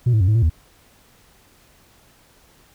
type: tone with pitch steps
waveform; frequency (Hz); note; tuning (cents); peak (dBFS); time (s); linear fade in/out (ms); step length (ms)
sine; 121.7 / 108.9 / 91.6 / 107.7 / 114.9 / 80.1; B2 / A2 / F#2 / A2 / A#2 / E2; -25 / -17 / -17 / -37 / -25 / -49; -10; 0.06-0.498; 10; 73
effects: tanh soft clip ceiling -12 dBFS + pink hiss -54 dBFS RMS until 2.74 s